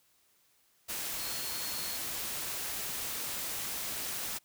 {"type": "tone in noise", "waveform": "sine", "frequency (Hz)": 4300, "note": "C8", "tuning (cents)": 47, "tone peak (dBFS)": -43, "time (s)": [1.18, 1.98], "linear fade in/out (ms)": 20, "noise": "white", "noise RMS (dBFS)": -37, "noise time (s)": [0.88, 4.39], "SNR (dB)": -9, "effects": ["white hiss -69 dBFS RMS until 4.44 s"]}